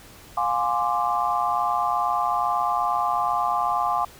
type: chord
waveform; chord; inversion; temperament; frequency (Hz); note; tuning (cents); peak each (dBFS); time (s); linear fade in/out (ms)
sine; D half-diminished seventh; first; equal with one note detuned; 708.2 / 830.6 / 1046.5 / 1174.7; F5 / Ab5 / C6 / D6; +24 / 0 / 0 / 0; -26; 0.37-4.05; 5
effects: pink hiss -47 dBFS RMS until 4.19 s

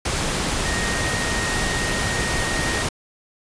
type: tone in noise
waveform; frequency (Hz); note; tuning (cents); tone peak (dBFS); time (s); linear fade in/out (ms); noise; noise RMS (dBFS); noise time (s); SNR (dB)
sine; 1864.7; A#6; 0; -27; 0.65-2.83; 5; pink; -23; 0.05-2.89; -7
effects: resampled to 22050 Hz

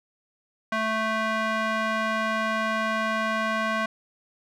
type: tone with band-pass filter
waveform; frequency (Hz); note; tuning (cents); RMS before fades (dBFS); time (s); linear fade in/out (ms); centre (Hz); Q
square; 220; A3; 0; -26; 0.72-3.86; 5; 1400; 1.3
effects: none

